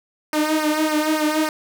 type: tone with flanger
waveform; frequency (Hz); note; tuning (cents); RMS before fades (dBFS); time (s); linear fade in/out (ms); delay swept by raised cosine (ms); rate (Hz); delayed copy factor
sawtooth; 307.8; D#4; -19; -20; 0.33-1.49; 2; 0.27 to 2.97; 3.5; -0.9
effects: none